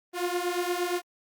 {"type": "beating tone pair", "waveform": "sawtooth", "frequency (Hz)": [350, 358.6], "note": ["F4", "F4"], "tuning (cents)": [4, 46], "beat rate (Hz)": 8.6, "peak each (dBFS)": -26, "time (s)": [0.13, 1.02], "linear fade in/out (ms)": 50, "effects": ["Opus 32 kbps"]}